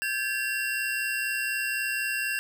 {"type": "tone cluster", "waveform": "square", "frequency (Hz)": [1583, 1707, 2740], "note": ["G6", "G#6", "F7"], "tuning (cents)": [17, 47, -34], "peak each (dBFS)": [-33, -33, -31], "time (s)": [0.02, 2.39], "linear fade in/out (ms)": 0, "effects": []}